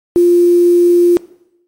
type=tone with quantisation; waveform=sine; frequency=349.2 Hz; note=F4; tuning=in tune; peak=-5 dBFS; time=0.16-1.17 s; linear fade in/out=0 ms; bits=5; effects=noise-tail reverb RT60 0.8 s tail -19 dB re dry + MP3 64 kbps